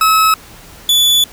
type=tone pair in turn; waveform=40% pulse; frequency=1291 / 3456 Hz; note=E6 / A7; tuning=-37 / -32 cents; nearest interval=octave + perfect fourth; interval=1705 cents; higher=second; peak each=-7 dBFS; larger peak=neither; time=0.01-0.34 / 0.89-1.24 s; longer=second; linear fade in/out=2 ms; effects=pink hiss -38 dBFS RMS until 1.32 s